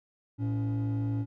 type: tone pair together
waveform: triangle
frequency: 112.1 / 282.5 Hz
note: A2 / C#4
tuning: +33 / +33 cents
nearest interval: octave + major third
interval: 1600 cents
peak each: -25 / -30 dBFS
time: 0.38-1.26 s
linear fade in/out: 50 ms
effects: tanh soft clip ceiling -23 dBFS